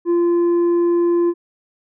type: tone with tanh clipping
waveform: sine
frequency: 344.9 Hz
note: F4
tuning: 22 cents flat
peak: -14 dBFS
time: 0.05-1.34 s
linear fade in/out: 50 ms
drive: 4 dB
effects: none